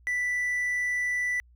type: tone with hard clipping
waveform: triangle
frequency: 1975.5 Hz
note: B6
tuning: in tune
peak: -26 dBFS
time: 0.07-1.4 s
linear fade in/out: 0 ms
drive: 5 dB
effects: added 60 Hz sine -54 dBFS peak until 1.55 s